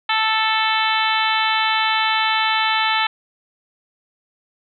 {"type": "harmonic tone", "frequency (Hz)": 440, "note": "A4", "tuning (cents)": 0, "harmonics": [2, 3, 4, 5, 6, 7, 8, 9], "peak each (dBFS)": [-21, -23, -24, -25, -26, -26, -27, -28], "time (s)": [0.09, 3.07], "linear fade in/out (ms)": 5, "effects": []}